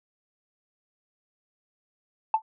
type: tone with exponential decay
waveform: sine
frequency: 880 Hz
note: A5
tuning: in tune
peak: -13 dBFS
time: 2.34-2.42 s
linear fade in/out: 2 ms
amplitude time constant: 16 ms
effects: tanh soft clip ceiling -12 dBFS